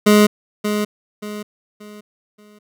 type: tone with echo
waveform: 25% pulse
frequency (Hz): 209.3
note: G#3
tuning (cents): +14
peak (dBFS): -5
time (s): 0.06-0.27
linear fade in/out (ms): 10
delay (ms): 580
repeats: 4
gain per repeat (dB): -9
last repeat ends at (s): 2.59
effects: none